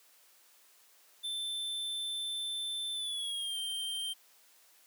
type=tone with pitch glide; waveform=square; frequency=3540 to 3154 Hz; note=A7 to G7; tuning=+10 to +10 cents; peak=-35 dBFS; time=1.23-4.14 s; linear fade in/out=20 ms; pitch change=-200 cents; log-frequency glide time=2.94-3.58 s; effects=white hiss -63 dBFS RMS until 4.86 s + high-pass 400 Hz 12 dB/octave